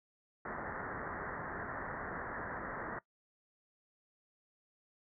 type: low-pass noise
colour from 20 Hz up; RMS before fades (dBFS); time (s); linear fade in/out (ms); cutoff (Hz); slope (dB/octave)
white; -42; 0.45-2.99; 5; 1900; 96
effects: noise-tail reverb RT60 0.1 s tail -20 dB re dry